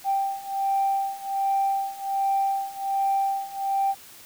sine beating tone pair, 784 / 785.3 Hz, G5 / G5, 0 / +3 cents, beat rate 1.3 Hz, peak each -26 / -24 dBFS, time 0.04-3.95 s, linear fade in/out 50 ms, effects tanh soft clip ceiling -15 dBFS + white hiss -47 dBFS RMS until 4.25 s

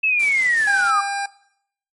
sine linear sweep, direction down, 2637 to 1174.7 Hz, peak -15 dBFS, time 0.03-1.01 s, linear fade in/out 10 ms
white noise with tremolo, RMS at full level -33 dBFS, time 0.19-0.91 s, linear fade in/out 10 ms, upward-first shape triangle, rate 5.3 Hz, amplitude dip 35%
25% pulse tone, 800 Hz, G5, 35 cents sharp, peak -19 dBFS, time 0.67-1.26 s, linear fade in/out 5 ms
effects noise-tail reverb RT60 0.7 s tail -18 dB re dry + MP3 48 kbps

